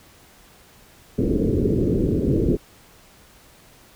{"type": "low-pass noise", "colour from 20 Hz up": "white", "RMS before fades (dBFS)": -20, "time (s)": [1.18, 2.57], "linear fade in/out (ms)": 10, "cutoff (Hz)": 440, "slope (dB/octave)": 48, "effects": ["pink hiss -51 dBFS RMS until 3.95 s"]}